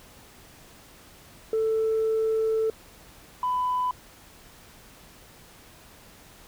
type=tone pair in turn; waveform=sine; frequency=442.4 / 999.5 Hz; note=A4 / B5; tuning=+9 / +20 cents; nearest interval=octave + major second; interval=1411 cents; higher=second; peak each=-20 / -22 dBFS; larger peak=first; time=1.53-2.7 / 3.43-3.91 s; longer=first; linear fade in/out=2 ms; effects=tanh soft clip ceiling -19 dBFS + pink hiss -51 dBFS RMS until 6.47 s